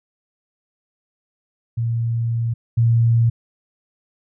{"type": "tone pair in turn", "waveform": "sine", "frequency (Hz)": [116.1, 116.1], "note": ["A#2", "A#2"], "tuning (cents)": [-7, -7], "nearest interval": "unison", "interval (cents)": 0, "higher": "neither", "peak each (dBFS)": [-18, -12], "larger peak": "second", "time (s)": [[1.77, 2.54], [2.77, 3.3]], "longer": "first", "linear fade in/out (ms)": 10, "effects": []}